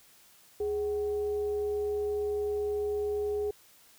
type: tone with frequency modulation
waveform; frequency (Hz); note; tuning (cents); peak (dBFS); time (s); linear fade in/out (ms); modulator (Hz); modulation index
sine; 415.3; G#4; 0; -28; 0.6-3.51; 5; 342; 0.26
effects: white hiss -59 dBFS RMS until 3.98 s